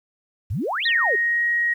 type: exponential two-way sweep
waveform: sine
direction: up then down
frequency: 77.78 to 4186 to 371.6 Hz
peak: -22 dBFS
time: 0.5-1.16 s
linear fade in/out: 10 ms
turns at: 0.86 s
type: tone with pitch glide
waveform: sine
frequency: 1857 to 1888.4 Hz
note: A#6 to A#6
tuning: -7 to +22 cents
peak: -18 dBFS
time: 0.85-1.74 s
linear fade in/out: 10 ms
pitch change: +29 cents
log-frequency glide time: 0.97-1.45 s
effects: 9-bit